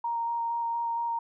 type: tone with vibrato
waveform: sine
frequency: 932.3 Hz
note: A#5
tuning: in tune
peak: -27 dBFS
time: 0.04-1.19 s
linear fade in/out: 5 ms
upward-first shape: square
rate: 4.3 Hz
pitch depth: 8 cents each way
effects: none